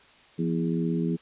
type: harmonic tone with a mistuned harmonic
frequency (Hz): 82.41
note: E2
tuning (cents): 0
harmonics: 2 / 3 / 4 / 5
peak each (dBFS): -26 / -30 / -32 / -34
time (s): 0.38-1.17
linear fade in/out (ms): 20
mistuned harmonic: 2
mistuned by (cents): +62
effects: white hiss -55 dBFS RMS until 1.21 s + resampled to 8000 Hz